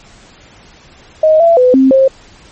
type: tone with pitch steps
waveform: sine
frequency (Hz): 626 / 672 / 503 / 264.8 / 533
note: D#5 / E5 / B4 / C4 / C5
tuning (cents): +10 / +33 / +32 / +21 / +32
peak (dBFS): -4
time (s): 1.23-2.08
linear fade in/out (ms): 5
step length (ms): 170
effects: pink hiss -41 dBFS RMS until 2.51 s + MP3 32 kbps